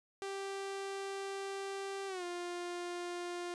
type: tone with pitch glide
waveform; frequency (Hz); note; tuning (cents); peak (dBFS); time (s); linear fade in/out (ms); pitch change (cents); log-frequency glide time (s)
sawtooth; 392 to 351.3; G4 to F4; 0 to +10; -35; 0.22-3.54; 0; -190; 2.07-2.24
effects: resampled to 22050 Hz